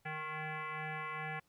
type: tone with frequency modulation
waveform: sine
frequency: 466.2 Hz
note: A#4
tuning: in tune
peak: -38 dBFS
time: 0.05-1.4 s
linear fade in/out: 10 ms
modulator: 310 Hz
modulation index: 6.3
effects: pink hiss -74 dBFS RMS until 1.48 s